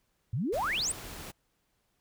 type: exponential sweep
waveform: sine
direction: up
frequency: 100 to 9397 Hz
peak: -28 dBFS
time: 0.33-0.92 s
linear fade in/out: 5 ms
type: noise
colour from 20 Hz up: pink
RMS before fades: -43 dBFS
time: 0.52-1.32 s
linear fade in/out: 20 ms
effects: pink hiss -75 dBFS RMS until 2 s